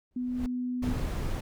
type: noise with exponential growth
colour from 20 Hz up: brown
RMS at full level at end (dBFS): -33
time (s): 0.11-0.46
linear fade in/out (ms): 1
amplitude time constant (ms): 75
type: tone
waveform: sine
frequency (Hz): 249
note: B3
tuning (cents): +14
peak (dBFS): -29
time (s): 0.16-0.93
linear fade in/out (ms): 5
type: noise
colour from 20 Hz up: brown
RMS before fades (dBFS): -31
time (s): 0.82-1.41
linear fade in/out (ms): 10
effects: none